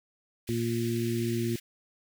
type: high-pass noise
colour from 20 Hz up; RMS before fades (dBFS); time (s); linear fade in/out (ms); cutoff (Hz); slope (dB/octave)
pink; -44; 0.47-1.6; 10; 1700; 48
type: harmonic tone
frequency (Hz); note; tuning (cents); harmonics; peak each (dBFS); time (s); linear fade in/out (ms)
116.54; A#2; 0; 1 / 2 / 3; -31 / -31 / -31; 0.49-1.56; 0
effects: none